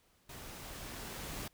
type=noise with level ramp; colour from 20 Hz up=pink; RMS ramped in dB=-49 to -42 dBFS; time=0.29-1.48 s; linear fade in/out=5 ms; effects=pink hiss -70 dBFS RMS until 1.53 s